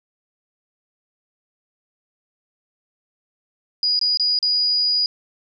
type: tone with dropouts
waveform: sine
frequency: 4906 Hz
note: D#8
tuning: 25 cents flat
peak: -16 dBFS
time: 3.83-5.06 s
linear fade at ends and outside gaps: 1 ms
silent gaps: 3.992-4.013 / 4.173-4.197 / 4.389-4.427 s
effects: none